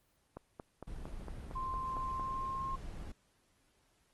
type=click train; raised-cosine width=1 ms; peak=-30 dBFS; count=9; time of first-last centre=0.37-2.196 s; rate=4.38 Hz
type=noise; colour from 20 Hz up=brown; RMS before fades=-44 dBFS; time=0.87-3.12 s; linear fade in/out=5 ms
type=tone with pitch glide; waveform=sine; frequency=1046.5 to 1066 Hz; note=C6 to C6; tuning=0 to +32 cents; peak=-36 dBFS; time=1.55-2.76 s; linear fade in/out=10 ms; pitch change=+32 cents; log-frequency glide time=2.02-2.65 s
effects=pink hiss -73 dBFS RMS until 4.13 s + Opus 24 kbps